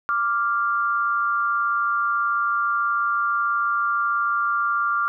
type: tone pair together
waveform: sine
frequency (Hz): 1174.7 / 1393.1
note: D6 / F6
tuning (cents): 0 / -5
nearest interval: minor third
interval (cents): 295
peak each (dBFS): -22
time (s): 0.09-5.08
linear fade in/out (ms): 0
effects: none